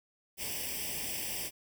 white noise with comb filter, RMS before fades -37 dBFS, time 0.37-1.51 s, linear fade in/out 50 ms, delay 0.37 ms, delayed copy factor +0.9, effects none

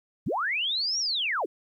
sine linear two-way sweep, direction up then down, 80 to 5770 to 267.4 Hz, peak -25 dBFS, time 0.26-1.46 s, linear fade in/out 10 ms, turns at 0.99 s, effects 11-bit

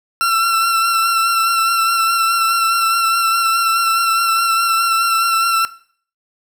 40% pulse tone with vibrato, 1351 Hz, E6, 42 cents sharp, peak -12 dBFS, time 0.21-5.65 s, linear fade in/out 0 ms, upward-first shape sine, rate 4.8 Hz, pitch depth 23 cents each way, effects noise-tail reverb RT60 0.5 s tail -17 dB re dry

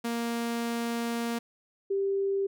sawtooth / sine tone pair in turn, 233.8 / 393.2 Hz, A#3 / G4, +5 / +5 cents, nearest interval major sixth, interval 900 cents, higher second, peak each -25 dBFS, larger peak neither, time 0.04-1.39 / 1.9-2.47 s, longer first, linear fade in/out 10 ms, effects none

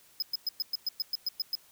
square tone bursts, 5070 Hz, D#8, 32 cents sharp, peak -28 dBFS, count 11, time 0.2-1.553 s, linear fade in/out 2 ms, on 23 ms, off 110 ms, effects white hiss -60 dBFS RMS until 1.71 s

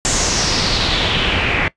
pink noise with low-pass filter sweep, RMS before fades -17 dBFS, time 0.05-1.68 s, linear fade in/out 0 ms, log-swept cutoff 7400 to 2200 Hz, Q 3.9, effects noise-tail reverb RT60 0.1 s tail -19 dB re dry + resampled to 22050 Hz

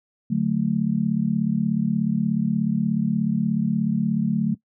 sine chord, D major, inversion none, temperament just, 146.83 / 183.54 / 220.2 Hz, D3 / F#3 / A3, 0 / -14 / +2 cents, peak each -26 / -23 / -22 dBFS, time 0.3-4.55 s, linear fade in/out 10 ms, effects noise-tail reverb RT60 0.1 s tail -19 dB re dry

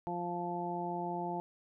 harmonic tone, 174.61 Hz, F3, in tune, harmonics 1 / 2 / 3 / 4 / 5, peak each -41 / -40 / -48 / -40 / -39 dBFS, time 0.07-1.4 s, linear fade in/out 0 ms, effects none

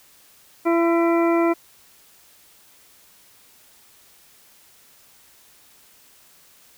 harmonic tone with a mistuned harmonic, 336.8 Hz, E4, 37 cents sharp, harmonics 1 / 2 / 3 / 4 / 6 / 7, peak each -17 / -23 / -27 / -29 / -33 / -34 dBFS, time 0.65-1.54 s, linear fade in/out 20 ms, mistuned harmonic 6, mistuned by -26 cents, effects white hiss -53 dBFS RMS until 6.77 s

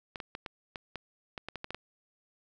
clicks, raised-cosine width 0.3 ms, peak -22 dBFS, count 12, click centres 0.158 / 0.202 / 0.351 / 0.462 / 0.758 / 0.957 / 1.378 / 1.486 / 1.557 / 1.644 / 1.706 / 1.746 s, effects none

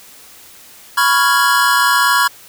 square chord, C# dominant seventh, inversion third, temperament equal, 987.8 / 1108.7 / 1396.9 / 1661.2 Hz, B5 / C#6 / E#6 / G#6, 0 / 0 / 0 / 0 cents, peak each -17 dBFS, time 0.97-2.28 s, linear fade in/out 10 ms, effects white hiss -41 dBFS RMS until 2.48 s

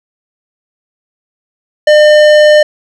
sine tone with tanh clipping, 603 Hz, D5, 46 cents sharp, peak -4 dBFS, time 1.87-2.63 s, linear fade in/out 5 ms, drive 16 dB, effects none

